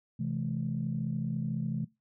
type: chord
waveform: sine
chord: A minor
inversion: first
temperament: equal with one note detuned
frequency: 130.81 / 164.81 / 215 Hz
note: C3 / E3 / A3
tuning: 0 / 0 / -40 cents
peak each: -34 dBFS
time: 0.19-1.85 s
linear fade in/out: 10 ms
effects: noise-tail reverb RT60 0.2 s tail -19 dB re dry + tanh soft clip ceiling -21 dBFS